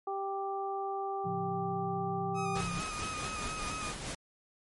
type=harmonic tone; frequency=392 Hz; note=G4; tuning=in tune; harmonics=1 / 2 / 3; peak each=-37 / -35 / -41 dBFS; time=0.07-2.61 s; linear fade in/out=5 ms
type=chord; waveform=sine; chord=A augmented; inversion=none; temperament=equal; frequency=110 / 138.59 / 174.61 Hz; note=A2 / C#3 / E#3; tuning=0 / 0 / 0 cents; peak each=-43 / -43 / -37 dBFS; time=1.24-2.82 s; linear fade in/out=20 ms
type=tone with vibrato; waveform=30% pulse; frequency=1250 Hz; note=D#6; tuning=8 cents sharp; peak=-35 dBFS; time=2.34-3.94 s; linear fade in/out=50 ms; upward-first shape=square; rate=4.4 Hz; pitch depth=28 cents each way
type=noise with tremolo; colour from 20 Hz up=pink; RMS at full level=-38 dBFS; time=2.55-4.15 s; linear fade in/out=5 ms; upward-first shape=sine; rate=4.7 Hz; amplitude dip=40%
effects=MP3 48 kbps